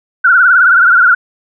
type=tone with vibrato; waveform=sine; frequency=1446 Hz; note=F#6; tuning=40 cents flat; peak=-4 dBFS; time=0.24-1.15 s; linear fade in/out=10 ms; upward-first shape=triangle; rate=19 Hz; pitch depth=120 cents each way; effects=none